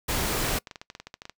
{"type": "noise", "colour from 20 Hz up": "pink", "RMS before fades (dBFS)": -27, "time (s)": [0.08, 0.59], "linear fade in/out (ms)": 10}
{"type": "clicks", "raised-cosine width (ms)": 0.2, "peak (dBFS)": -22, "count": 12, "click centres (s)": [0.672, 0.712, 0.758, 0.815, 0.901, 0.951, 1, 1.07, 1.141, 1.219, 1.254, 1.296]}
{"effects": ["noise-tail reverb RT60 0.1 s tail -23 dB re dry"]}